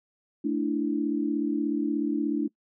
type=chord; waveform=sine; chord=A suspended fourth; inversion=none; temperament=just; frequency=220 / 293.3 / 330 Hz; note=A3 / D4 / E4; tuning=0 / -2 / +2 cents; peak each=-31 / -26 / -30 dBFS; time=0.44-2.48 s; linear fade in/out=10 ms; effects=noise-tail reverb RT60 0.1 s tail -23 dB re dry